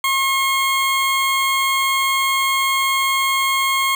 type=tone; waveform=20% pulse; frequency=1079 Hz; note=C#6; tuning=47 cents flat; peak=-11 dBFS; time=0.04-3.95 s; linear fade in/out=2 ms; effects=none